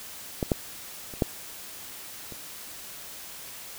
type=clicks; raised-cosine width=2 ms; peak=-12 / -8 / -27 / -8 / -27 dBFS; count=5; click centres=0.428 / 0.518 / 1.138 / 1.222 / 2.323 s; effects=white hiss -42 dBFS RMS until 3.78 s